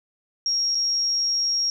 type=tone with dropouts; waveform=sine; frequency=5588 Hz; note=F8; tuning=in tune; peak=-20 dBFS; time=0.46-1.7 s; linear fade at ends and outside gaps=1 ms; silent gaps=0.748-0.752 s; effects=9-bit